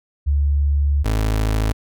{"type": "tone pair in turn", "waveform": ["sine", "30% pulse"], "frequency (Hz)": [71.6, 53.64], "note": ["D2", "A1"], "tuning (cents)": [-43, -43], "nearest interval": "perfect fourth", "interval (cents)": 500, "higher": "first", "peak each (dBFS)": -14, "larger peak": "neither", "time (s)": [[0.26, 1.04], [1.04, 1.73]], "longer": "first", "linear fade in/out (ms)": 20, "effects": []}